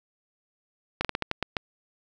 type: slowing click train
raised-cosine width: 0.3 ms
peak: -10 dBFS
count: 8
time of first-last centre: 1.01-1.568 s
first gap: 37 ms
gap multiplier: 1.25
effects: none